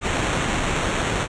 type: noise with sample-and-hold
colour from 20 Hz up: pink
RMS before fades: -23 dBFS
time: 0.01-1.28 s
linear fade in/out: 50 ms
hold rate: 4900 Hz
effects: resampled to 22050 Hz